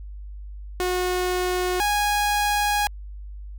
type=tone pair in turn; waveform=sawtooth; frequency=363.3 / 826.5 Hz; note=F#4 / G#5; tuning=-32 / -9 cents; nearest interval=octave + major second; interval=1423 cents; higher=second; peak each=-18 / -16 dBFS; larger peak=second; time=0.8-1.8 / 1.8-2.87 s; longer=second; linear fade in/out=0 ms; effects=added 50 Hz sine -34 dBFS peak until 3.58 s